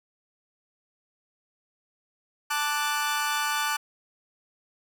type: chord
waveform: sawtooth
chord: D major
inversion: second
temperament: equal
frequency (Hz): 880 / 1174.7 / 1480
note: A5 / D6 / F#6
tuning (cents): 0 / 0 / 0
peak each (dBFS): -26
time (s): 2.5-3.77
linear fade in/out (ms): 10
effects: none